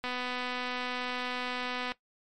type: click train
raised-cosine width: 0.3 ms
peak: -19 dBFS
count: 469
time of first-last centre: 0.04-1.92 s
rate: 249 Hz
effects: noise-tail reverb RT60 0.1 s tail -17 dB re dry + MP3 64 kbps

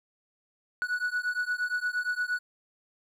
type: beating tone pair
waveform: triangle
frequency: 1468 / 1476.6 Hz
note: F#6 / F#6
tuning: -14 / -4 cents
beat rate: 8.6 Hz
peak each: -29 dBFS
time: 0.82-2.39 s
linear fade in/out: 0 ms
effects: none

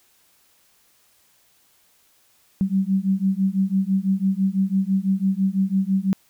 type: beating tone pair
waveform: sine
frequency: 189.4 / 195.4 Hz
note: F#3 / G3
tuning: +41 / -5 cents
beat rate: 6 Hz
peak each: -21 dBFS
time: 2.61-6.13 s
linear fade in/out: 0 ms
effects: white hiss -60 dBFS RMS until 6.29 s

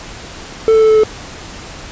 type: tone with pitch steps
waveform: triangle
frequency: 443.8 / 441 / 438.2 / 435.4 / 432.7 Hz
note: A4 / A4 / A4 / A4 / A4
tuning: +15 / +4 / -7 / -18 / -29 cents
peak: -4 dBFS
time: 0.68-1.035 s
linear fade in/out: 0 ms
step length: 71 ms
effects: pink hiss -31 dBFS RMS until 1.91 s + resampled to 16000 Hz

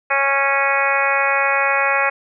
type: harmonic tone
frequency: 276 Hz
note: C#4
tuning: 7 cents flat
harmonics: 2 / 3 / 4 / 5 / 6 / 7 / 8 / 9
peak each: -23 / -23 / -23 / -23 / -23 / -23 / -23 / -23 dBFS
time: 0.1-2.1 s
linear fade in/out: 10 ms
effects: none

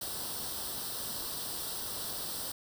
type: noise with comb filter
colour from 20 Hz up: white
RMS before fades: -38 dBFS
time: 0.01-2.52 s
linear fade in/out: 5 ms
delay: 0.22 ms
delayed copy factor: +0.75
effects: none

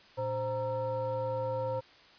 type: tone with frequency modulation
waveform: sine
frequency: 523.3 Hz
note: C5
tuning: in tune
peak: -30 dBFS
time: 0.17-1.81 s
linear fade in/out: 20 ms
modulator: 408 Hz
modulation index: 0.88
effects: white hiss -57 dBFS RMS until 2.18 s + resampled to 11025 Hz

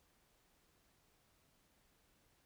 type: silence
effects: pink hiss -74 dBFS RMS until 2.45 s

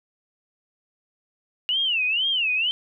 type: tone with vibrato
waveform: sine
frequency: 2833 Hz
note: F7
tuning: 24 cents sharp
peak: -20 dBFS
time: 1.69-2.71 s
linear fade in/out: 0 ms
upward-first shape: sine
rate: 2.1 Hz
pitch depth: 230 cents each way
effects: none

